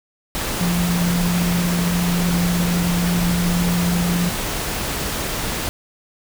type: tone in noise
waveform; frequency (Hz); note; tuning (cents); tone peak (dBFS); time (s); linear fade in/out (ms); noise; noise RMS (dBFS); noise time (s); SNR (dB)
sine; 174.61; F3; 0; -17; 0.61-4.29; 0; pink; -24; 0.35-5.69; +4
effects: none